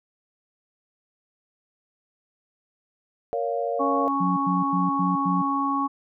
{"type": "chord", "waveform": "sine", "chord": "Bb minor", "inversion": "none", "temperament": "equal with one note detuned", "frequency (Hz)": [466.2, 560.5, 698.5], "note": ["Bb4", "Db5", "F5"], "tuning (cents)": [0, 19, 0], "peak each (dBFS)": -28, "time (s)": [3.33, 4.08], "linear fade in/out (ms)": 0}
{"type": "harmonic tone", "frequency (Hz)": 277.2, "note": "C#4", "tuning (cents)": 0, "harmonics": [1, 3, 4], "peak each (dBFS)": [-26, -30, -24], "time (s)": [3.79, 5.88], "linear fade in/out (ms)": 20}
{"type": "tone bursts", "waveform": "sine", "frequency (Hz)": 180.9, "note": "F#3", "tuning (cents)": -39, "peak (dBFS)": -23, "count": 5, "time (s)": [4.2, 5.422], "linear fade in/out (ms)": 10, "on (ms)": 170, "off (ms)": 93}
{"effects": []}